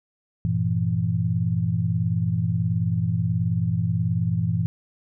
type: chord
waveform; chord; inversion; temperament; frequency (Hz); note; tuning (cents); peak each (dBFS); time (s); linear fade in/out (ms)
sine; E diminished; first; equal with one note detuned; 98 / 116.54 / 166.73; G2 / Bb2 / E3; 0 / 0 / +20; -26 / -24 / -24; 0.45-4.66; 0
effects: none